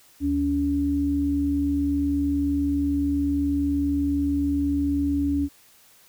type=tone pair together; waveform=sine; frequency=75.3 / 284 Hz; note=D2 / C#4; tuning=+44 / +42 cents; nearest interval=octave + major seventh; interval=2298 cents; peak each=-28 / -21 dBFS; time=0.2-5.49 s; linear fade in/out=50 ms; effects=white hiss -55 dBFS RMS until 6.08 s